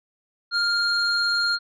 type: tone pair together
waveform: sine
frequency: 1405 / 4232 Hz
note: F6 / C8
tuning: +10 / +19 cents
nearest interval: octave + perfect fifth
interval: 1909 cents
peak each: -21 dBFS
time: 0.51-1.59 s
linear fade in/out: 50 ms
effects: tanh soft clip ceiling -15 dBFS